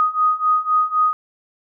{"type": "beating tone pair", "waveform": "sine", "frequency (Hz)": [1244.5, 1248.4], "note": ["D#6", "D#6"], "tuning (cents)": [0, 5], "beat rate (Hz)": 3.9, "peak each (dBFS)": [-19, -17], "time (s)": [0, 1.13], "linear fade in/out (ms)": 0, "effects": []}